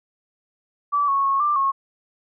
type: tone with pitch steps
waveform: sine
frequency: 1155 / 1103 / 1096 / 1183 / 1091 Hz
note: D6 / C#6 / C#6 / D6 / C#6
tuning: -29 / -9 / -20 / +12 / -28 cents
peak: -17 dBFS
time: 0.92-1.72 s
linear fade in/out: 20 ms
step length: 160 ms
effects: none